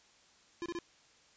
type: tone bursts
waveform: square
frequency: 343.8 Hz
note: F4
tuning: 27 cents flat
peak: -37 dBFS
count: 3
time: 0.62-0.788 s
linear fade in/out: 0 ms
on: 38 ms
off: 27 ms
effects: white hiss -64 dBFS RMS until 1.36 s + resampled to 16000 Hz